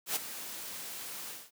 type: noise with ADSR envelope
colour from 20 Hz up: white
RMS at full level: -30 dBFS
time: 0.06-1.51 s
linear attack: 99 ms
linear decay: 15 ms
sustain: -12 dB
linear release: 220 ms
effects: high-pass 150 Hz 12 dB/octave